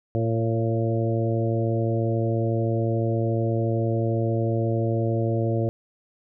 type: harmonic tone with a mistuned harmonic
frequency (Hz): 113.9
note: A#2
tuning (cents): -40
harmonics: 1 / 2 / 3 / 4 / 5 / 6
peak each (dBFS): -23 / -31 / -28 / -31 / -30 / -35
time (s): 0.15-5.69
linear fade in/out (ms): 0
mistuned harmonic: 5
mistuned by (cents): -18
effects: none